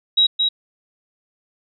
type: tone with echo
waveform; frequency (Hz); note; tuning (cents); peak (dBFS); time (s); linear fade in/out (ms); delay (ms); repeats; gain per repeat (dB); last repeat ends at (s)
sine; 3839; B7; -50; -11; 0.17-0.27; 10; 220; 1; -4; 0.49
effects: none